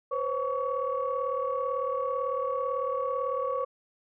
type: tone cluster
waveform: sine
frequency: 502 / 540 / 1128 Hz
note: B4 / C#5 / C#6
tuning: +28 / -45 / +30 cents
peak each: -31 dBFS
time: 0.11-3.65 s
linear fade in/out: 10 ms
effects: tanh soft clip ceiling -18 dBFS